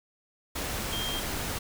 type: tone in noise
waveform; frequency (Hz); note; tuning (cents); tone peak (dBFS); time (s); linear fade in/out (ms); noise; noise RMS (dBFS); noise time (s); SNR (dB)
sine; 3201; G7; +36; -33; 0.92-1.2; 10; pink; -33; 0.55-1.59; -3
effects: none